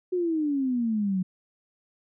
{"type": "exponential sweep", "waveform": "sine", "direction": "down", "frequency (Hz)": [370, 181], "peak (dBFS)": -23, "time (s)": [0.12, 1.23], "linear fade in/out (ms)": 10, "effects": []}